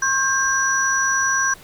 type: tone cluster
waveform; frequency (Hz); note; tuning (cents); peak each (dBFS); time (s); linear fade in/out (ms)
sine; 1077 / 1590 / 5870; C6 / G6 / F#8; +50 / +24 / -15; -23 / -19 / -22; 0.02-1.54; 5
effects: pink hiss -45 dBFS RMS until 1.63 s